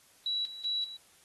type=tone with tremolo; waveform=sine; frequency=3916 Hz; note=B7; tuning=15 cents flat; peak=-29 dBFS; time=0.26-0.97 s; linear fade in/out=2 ms; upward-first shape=square; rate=2.6 Hz; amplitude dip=75%; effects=white hiss -62 dBFS RMS until 1.24 s + AAC 32 kbps